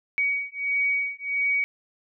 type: beating tone pair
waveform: sine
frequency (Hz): 2255 / 2256.5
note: C#7 / C#7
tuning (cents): +29 / +30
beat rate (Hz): 1.5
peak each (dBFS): -26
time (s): 0.18-1.64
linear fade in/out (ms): 0
effects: none